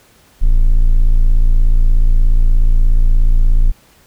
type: tone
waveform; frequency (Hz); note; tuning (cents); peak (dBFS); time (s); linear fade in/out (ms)
triangle; 28.39; A#0; -45; -4; 0.41-3.72; 20
effects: pink hiss -49 dBFS RMS until 4.06 s